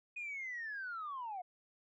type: linear sweep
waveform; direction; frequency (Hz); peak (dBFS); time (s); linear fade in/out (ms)
sine; down; 2489 to 700; -39; 0.16-1.42; 10
effects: tanh soft clip ceiling -36 dBFS